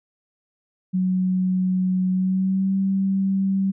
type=tone with pitch glide; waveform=sine; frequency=185 to 193.41 Hz; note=F#3 to G3; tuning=0 to -23 cents; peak=-18 dBFS; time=0.93-3.72 s; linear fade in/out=20 ms; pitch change=+77 cents; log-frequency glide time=2.11-2.74 s; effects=none